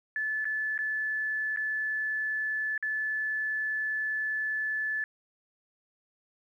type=tone with dropouts; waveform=sine; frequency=1735 Hz; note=A6; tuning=25 cents flat; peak=-28 dBFS; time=0.16-5.04 s; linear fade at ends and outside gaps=1 ms; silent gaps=0.445-0.453 / 0.778-0.789 / 1.562-1.572 / 2.778-2.826 s; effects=11-bit